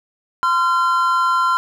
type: tone pair together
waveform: triangle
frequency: 1031 / 1373 Hz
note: C6 / F6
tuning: -26 / -30 cents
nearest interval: perfect fourth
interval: 496 cents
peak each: -15 dBFS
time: 0.43-1.57 s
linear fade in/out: 0 ms
effects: none